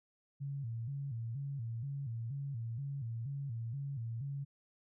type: tone with vibrato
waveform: sine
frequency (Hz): 126.7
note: B2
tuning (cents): +45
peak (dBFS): -37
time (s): 0.4-4.45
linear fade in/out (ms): 20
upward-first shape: square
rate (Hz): 2.1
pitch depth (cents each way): 170
effects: none